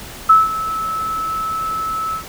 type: tone with ADSR envelope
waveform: sine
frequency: 1304 Hz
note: E6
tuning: 19 cents flat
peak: -4 dBFS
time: 0.29-2.24 s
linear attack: 10 ms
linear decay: 180 ms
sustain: -15 dB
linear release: 99 ms
effects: pink hiss -34 dBFS RMS until 2.28 s